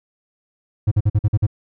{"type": "tone bursts", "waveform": "triangle", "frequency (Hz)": 104.8, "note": "G#2", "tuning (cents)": 16, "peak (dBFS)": -10, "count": 7, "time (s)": [0.87, 1.467], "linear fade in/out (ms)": 10, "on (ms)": 45, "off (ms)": 47, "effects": []}